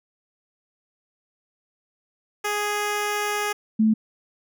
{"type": "tone pair in turn", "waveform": ["10% pulse", "sine"], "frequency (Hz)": [415.3, 218.7], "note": ["G#4", "A3"], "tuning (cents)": [0, -10], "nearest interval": "major seventh", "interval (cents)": 1110, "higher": "first", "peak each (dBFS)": -15, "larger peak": "neither", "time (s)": [[2.44, 3.53], [3.79, 3.94]], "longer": "first", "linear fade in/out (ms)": 10, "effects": []}